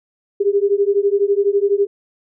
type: beating tone pair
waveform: sine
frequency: 396.3 / 408.3 Hz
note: G4 / G#4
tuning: +19 / -29 cents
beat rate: 12 Hz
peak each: -16 dBFS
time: 0.4-1.87 s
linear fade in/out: 10 ms
effects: none